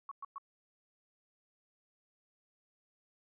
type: tone bursts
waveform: sine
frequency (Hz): 1114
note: C#6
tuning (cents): +8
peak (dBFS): -40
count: 3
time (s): 0.09-0.382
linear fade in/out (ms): 2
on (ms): 24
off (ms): 110
effects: none